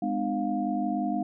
sine tone cluster, 206.6 / 252.8 / 303.5 / 706 Hz, G#3 / B3 / D#4 / F5, -9 / +41 / -43 / +19 cents, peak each -31 dBFS, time 0.02-1.23 s, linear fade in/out 5 ms, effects none

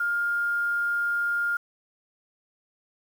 sine tone with quantisation, 1409 Hz, F6, 15 cents sharp, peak -23 dBFS, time 0-1.57 s, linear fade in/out 5 ms, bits 8, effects none

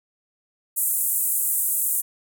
white band-pass noise, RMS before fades -23 dBFS, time 0.76-2.02 s, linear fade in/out 20 ms, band 7900 to 16000 Hz, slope 48 dB/octave, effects none

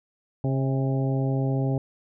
harmonic tone with a mistuned harmonic, 134.5 Hz, C3, 48 cents sharp, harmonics 1 / 2 / 3 / 4 / 5 / 6, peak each -23 / -29 / -33 / -35 / -37 / -39 dBFS, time 0.44-1.78 s, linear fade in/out 2 ms, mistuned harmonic 5, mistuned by -48 cents, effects none

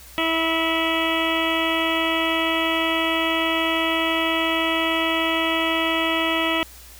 harmonic tone with a mistuned harmonic, 326.2 Hz, E4, 18 cents flat, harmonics 1 / 2 / 3 / 4 / 6 / 7 / 8 / 9 / 10, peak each -25 / -27 / -29 / -28 / -28 / -30 / -29 / -29 / -30 dBFS, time 0.18-6.63 s, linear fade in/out 0 ms, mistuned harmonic 10, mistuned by +24 cents, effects added 60 Hz sine -46 dBFS peak until 6.99 s + white hiss -45 dBFS RMS until 6.99 s

